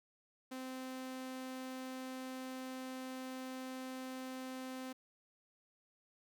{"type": "tone", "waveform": "sawtooth", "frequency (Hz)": 259.1, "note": "C4", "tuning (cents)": -17, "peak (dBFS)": -39, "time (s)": [0.51, 4.93], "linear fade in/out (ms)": 10, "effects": []}